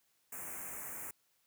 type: band-stop noise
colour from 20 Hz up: white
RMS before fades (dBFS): -44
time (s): 0.32-1.11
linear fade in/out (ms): 5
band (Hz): 2400 to 6800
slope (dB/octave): 48
effects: white hiss -75 dBFS RMS until 1.46 s + high-pass 60 Hz 12 dB/octave